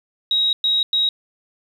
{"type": "tone bursts at uneven times", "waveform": "sine", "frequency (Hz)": 3808, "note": "A#7", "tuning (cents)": 36, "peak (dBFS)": -15, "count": 3, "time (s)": [[0.31, 0.53], [0.64, 0.83], [0.93, 1.09]], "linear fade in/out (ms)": 2, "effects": ["8-bit"]}